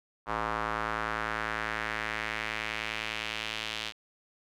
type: tone with band-pass filter sweep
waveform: square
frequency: 54.9 Hz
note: A1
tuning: 3 cents flat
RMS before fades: -34 dBFS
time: 0.26-3.93 s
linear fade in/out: 50 ms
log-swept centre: 1100 to 3300 Hz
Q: 2
effects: none